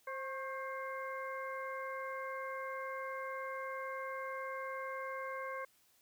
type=harmonic tone with a mistuned harmonic; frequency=528 Hz; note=C5; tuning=16 cents sharp; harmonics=1 / 2 / 3 / 4; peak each=-43 / -43 / -47 / -48 dBFS; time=0.07-5.65 s; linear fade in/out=5 ms; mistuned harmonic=2; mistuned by=+47 cents; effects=white hiss -70 dBFS RMS until 6.01 s